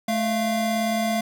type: tone pair together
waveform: square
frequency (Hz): 217.1 / 689.2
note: A3 / F5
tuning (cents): -23 / -23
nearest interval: octave + minor sixth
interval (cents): 2000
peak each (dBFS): -25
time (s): 0.08-1.21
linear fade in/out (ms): 5
effects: none